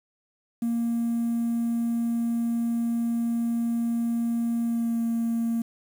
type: tone with pitch glide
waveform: triangle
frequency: 233.1 to 230.6 Hz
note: A#3 to A#3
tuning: 0 to -19 cents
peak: -20 dBFS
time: 0.62-5.62 s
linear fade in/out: 5 ms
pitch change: -19 cents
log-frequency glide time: 4.63-5.03 s
effects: tanh soft clip ceiling -19 dBFS + 8-bit